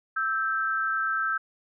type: tone pair together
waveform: sine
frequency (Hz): 1315 / 1567.3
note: E6 / G6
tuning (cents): -5 / -1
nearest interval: minor third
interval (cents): 304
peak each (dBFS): -27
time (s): 0.16-1.38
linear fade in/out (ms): 10
effects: none